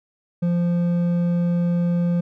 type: tone with hard clipping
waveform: triangle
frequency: 173.5 Hz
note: F3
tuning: 11 cents flat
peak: -19 dBFS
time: 0.42-2.21 s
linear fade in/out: 10 ms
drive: 9 dB
effects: none